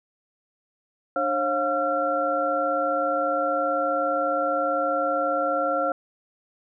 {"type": "tone cluster", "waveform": "sine", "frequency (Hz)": [296.8, 542, 707, 1364], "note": ["D4", "C#5", "F5", "F6"], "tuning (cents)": [18, -39, 21, -41], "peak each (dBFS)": [-32, -25, -27, -26], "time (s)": [1.16, 5.92], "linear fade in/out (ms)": 2, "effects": []}